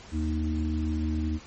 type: harmonic tone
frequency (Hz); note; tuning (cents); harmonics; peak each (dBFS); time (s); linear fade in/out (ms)
77.8; D#2; 0; 1 / 3 / 4; -27 / -32 / -32; 0.11-1.4; 50
effects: pink hiss -48 dBFS RMS until 1.46 s + MP3 32 kbps